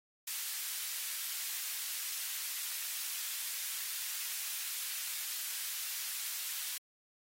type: high-pass noise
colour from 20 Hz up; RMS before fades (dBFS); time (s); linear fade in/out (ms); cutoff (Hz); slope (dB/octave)
white; -39; 0.27-6.78; 5; 1800; 12
effects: AAC 48 kbps